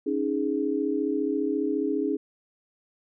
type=chord; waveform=sine; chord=C# suspended second; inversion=none; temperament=just; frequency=277.2 / 311.8 / 415.8 Hz; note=C#4 / D#4 / G#4; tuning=0 / +4 / +2 cents; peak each=-28 / -28 / -28 dBFS; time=0.06-2.17 s; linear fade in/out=10 ms; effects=none